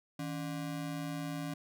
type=ring-modulated tone; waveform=square; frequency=220.3 Hz; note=A3; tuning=2 cents sharp; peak=-34 dBFS; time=0.19-1.54 s; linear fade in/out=5 ms; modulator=60.1 Hz; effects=none